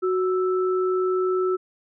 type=tone pair together; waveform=sine; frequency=370 / 1318.5 Hz; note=F#4 / E6; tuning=0 / 0 cents; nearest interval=octave + minor seventh; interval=2200 cents; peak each=-20 / -29 dBFS; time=0.02-1.57 s; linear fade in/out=20 ms; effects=none